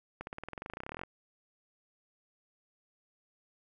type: accelerating click train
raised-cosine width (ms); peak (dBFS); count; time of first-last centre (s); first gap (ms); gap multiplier
0.5; -25; 23; 0.21-1.035; 61; 0.95
effects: none